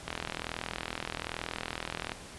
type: click train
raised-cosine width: 0.3 ms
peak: -17 dBFS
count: 85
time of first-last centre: 0.08-2.119 s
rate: 41.2 Hz
effects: pink hiss -47 dBFS RMS until 2.38 s + resampled to 24000 Hz